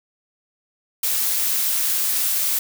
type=noise; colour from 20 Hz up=blue; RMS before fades=-21 dBFS; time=1.03-2.59 s; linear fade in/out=5 ms; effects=none